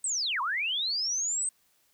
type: linear two-way sweep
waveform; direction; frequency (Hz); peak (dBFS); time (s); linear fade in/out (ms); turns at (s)
sine; down then up; 8372 to 932.3 to 8372; -27; 0.04-1.49; 2; 0.41
effects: white hiss -68 dBFS RMS until 1.93 s